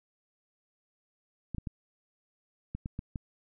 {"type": "clicks", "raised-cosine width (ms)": 5, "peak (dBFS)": -23, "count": 7, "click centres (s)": [1.547, 1.583, 1.672, 2.75, 2.859, 2.991, 3.158], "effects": []}